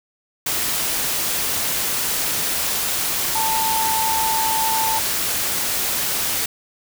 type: tone in noise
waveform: sine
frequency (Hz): 890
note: A5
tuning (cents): +20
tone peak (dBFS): -20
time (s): 3.35-4.99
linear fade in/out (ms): 5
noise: white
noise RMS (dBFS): -22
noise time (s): 0.46-6.46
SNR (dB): -1
effects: none